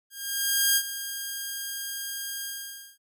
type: tone with ADSR envelope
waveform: 5% pulse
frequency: 1615 Hz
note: G#6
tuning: 49 cents flat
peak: -8 dBFS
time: 0.1-2.98 s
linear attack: 660 ms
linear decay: 62 ms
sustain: -13 dB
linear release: 540 ms
effects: none